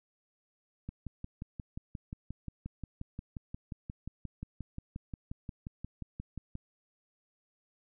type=click train; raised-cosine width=5 ms; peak=-27 dBFS; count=33; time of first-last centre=0.89-6.554 s; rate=5.65 Hz; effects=none